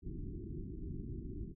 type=low-pass noise; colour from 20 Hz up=pink; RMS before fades=-43 dBFS; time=0.02-1.55 s; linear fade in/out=50 ms; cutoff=390 Hz; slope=96 dB/octave; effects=none